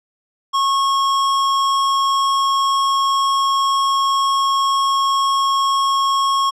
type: tone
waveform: square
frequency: 1093 Hz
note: C#6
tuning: 25 cents flat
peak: -15 dBFS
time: 0.53-6.51 s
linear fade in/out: 20 ms
effects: low-pass 7000 Hz 12 dB/octave